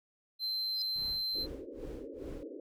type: tone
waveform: triangle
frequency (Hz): 4103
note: C8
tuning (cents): -35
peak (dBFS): -31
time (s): 0.39-1.47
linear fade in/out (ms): 50
type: tone with exponential growth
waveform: sine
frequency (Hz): 4978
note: D#8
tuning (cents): 0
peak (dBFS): -32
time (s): 0.73-0.82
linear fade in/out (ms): 2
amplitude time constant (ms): 18
type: noise with tremolo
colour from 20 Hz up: brown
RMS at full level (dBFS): -45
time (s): 0.96-2.43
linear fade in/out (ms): 0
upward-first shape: sine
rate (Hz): 2.4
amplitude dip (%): 100
type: band-pass noise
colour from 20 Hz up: pink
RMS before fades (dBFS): -45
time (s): 1.35-2.6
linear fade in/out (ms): 2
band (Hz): 260 to 560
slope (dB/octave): 96
effects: none